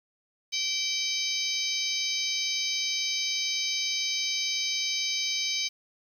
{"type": "harmonic tone with a mistuned harmonic", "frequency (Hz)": 773, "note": "G5", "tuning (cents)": -24, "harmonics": [3, 4, 5, 6, 7, 8], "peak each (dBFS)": [-34, -34, -34, -34, -34, -34], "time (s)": [0.52, 5.69], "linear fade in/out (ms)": 20, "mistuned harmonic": 7, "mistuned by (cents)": -79, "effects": ["9-bit"]}